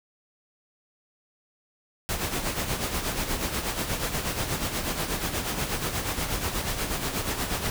pink noise with tremolo, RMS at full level -27 dBFS, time 2.09-7.7 s, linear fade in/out 0 ms, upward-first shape sine, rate 8.3 Hz, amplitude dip 55%, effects none

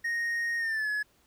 triangle tone with pitch glide, 1863 to 1698.5 Hz, A#6 to G#6, -2 to +38 cents, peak -26 dBFS, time 0.04-1.03 s, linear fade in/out 10 ms, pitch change -160 cents, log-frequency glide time 0.58-0.89 s, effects pink hiss -66 dBFS RMS until 1.26 s

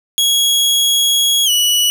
sawtooth tone with pitch glide, 3322 to 2943 Hz, G#7 to F#7, 0 to -10 cents, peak -8 dBFS, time 0.18-1.9 s, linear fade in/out 0 ms, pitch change -210 cents, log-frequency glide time 1.45-1.5 s, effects none

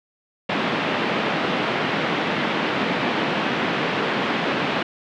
pink band-pass noise, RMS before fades -23 dBFS, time 0.49-4.83 s, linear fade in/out 5 ms, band 170 to 3300 Hz, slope 24 dB/octave, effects none

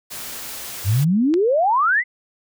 white noise, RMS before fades -32 dBFS, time 0.1-1.05 s, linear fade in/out 20 ms
sine exponential sweep, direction up, 90 to 2097 Hz, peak -14 dBFS, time 0.84-2.04 s, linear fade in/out 50 ms
click, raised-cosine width 0.2 ms, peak -14 dBFS, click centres 1.34 s
effects none

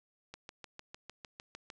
click train, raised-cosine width 0.2 ms, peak -28 dBFS, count 10, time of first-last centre 0.34-1.702 s, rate 6.61 Hz, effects resampled to 24000 Hz

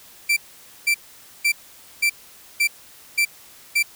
40% pulse tone bursts, 2345 Hz, D7, 3 cents flat, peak -15 dBFS, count 7, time 0.29-3.829 s, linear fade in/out 10 ms, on 77 ms, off 500 ms, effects white hiss -47 dBFS RMS until 3.95 s

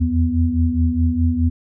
sine tone cluster, 80.4 / 85.2 / 247.1 Hz, E2 / F2 / B3, -43 / -42 / +1 cents, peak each -19 dBFS, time 0-1.5 s, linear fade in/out 20 ms, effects none

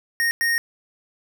square tone bursts at uneven times, 1856 Hz, A#6, 8 cents flat, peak -19 dBFS, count 2, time 0.2-0.31 / 0.41-0.58 s, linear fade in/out 0 ms, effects none

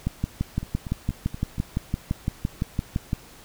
two click trains, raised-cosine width 5 ms, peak -20 / -11 dBFS, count 5 / 19, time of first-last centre 0.63-1.582 / 0.07-3.131 s, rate 4.2 / 5.88 Hz, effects pink hiss -48 dBFS RMS until 3.44 s

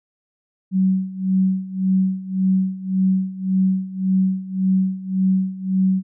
sine tone with tremolo, 188.8 Hz, F#3, 35 cents sharp, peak -13 dBFS, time 0.71-6.03 s, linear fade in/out 50 ms, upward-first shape sine, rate 1.8 Hz, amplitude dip 85%, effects none

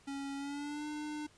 square tone with pitch glide, 277.2 to 300.5 Hz, C#4 to D4, 0 to +40 cents, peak -39 dBFS, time 0.07-1.27 s, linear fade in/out 10 ms, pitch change +140 cents, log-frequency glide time 0.36-0.86 s, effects pink hiss -64 dBFS RMS until 1.37 s + resampled to 22050 Hz

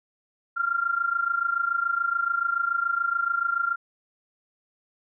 sine tone with amplitude modulation, 1385 Hz, F6, 15 cents flat, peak -19 dBFS, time 0.56-3.76 s, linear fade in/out 20 ms, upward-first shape sine, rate 27 Hz, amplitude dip 80%, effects none

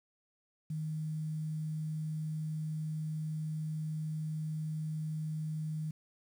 sine tone with quantisation, 155.56 Hz, D#3, in tune, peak -34 dBFS, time 0.7-5.91 s, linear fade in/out 5 ms, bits 10, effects none

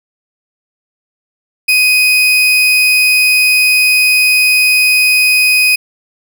35% pulse tone, 2500 Hz, D#7, 8 cents sharp, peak -5 dBFS, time 1.68-5.76 s, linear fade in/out 10 ms, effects none

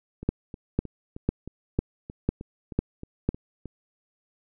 two click trains, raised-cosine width 3 ms, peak -9 / -24 dBFS, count 7 / 12, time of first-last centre 0.29-3.29 / 0.23-3.657 s, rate 2 / 3.21 Hz, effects none

